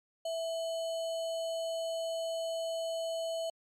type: tone with sample-and-hold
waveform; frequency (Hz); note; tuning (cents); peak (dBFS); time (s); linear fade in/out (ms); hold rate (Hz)
sine; 659; E5; -1; -32; 0.25-3.5; 5; 3675
effects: low-pass 9000 Hz 12 dB/octave + MP3 96 kbps